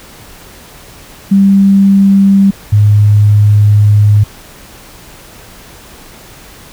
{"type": "tone pair in turn", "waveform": "sine", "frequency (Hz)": [196.5, 104.09], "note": ["G3", "G#2"], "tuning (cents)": [4, 4], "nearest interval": "major seventh", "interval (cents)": 1100, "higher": "first", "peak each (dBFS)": -3, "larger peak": "neither", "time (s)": [[1.31, 2.51], [2.72, 4.24]], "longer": "second", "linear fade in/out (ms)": 10, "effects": ["pink hiss -35 dBFS RMS until 6.72 s"]}